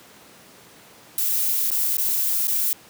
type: noise with dropouts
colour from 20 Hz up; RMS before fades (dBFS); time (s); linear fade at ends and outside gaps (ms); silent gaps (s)
violet; -22; 1.18-2.73; 1; 1.704-1.716 / 1.97-1.982 / 2.472-2.48
effects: pink hiss -48 dBFS RMS until 2.89 s + high-pass 150 Hz 12 dB/octave